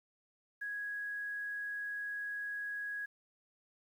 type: tone with quantisation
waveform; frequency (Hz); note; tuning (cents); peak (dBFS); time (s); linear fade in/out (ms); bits
sine; 1661.2; G#6; 0; -37; 0.61-3.06; 10; 11
effects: none